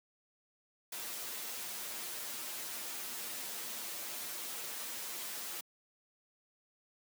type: noise with comb filter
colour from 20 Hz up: white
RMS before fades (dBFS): -42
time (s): 0.92-5.61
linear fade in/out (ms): 5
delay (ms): 8.5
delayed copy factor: +0.95
effects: high-pass 200 Hz 12 dB/octave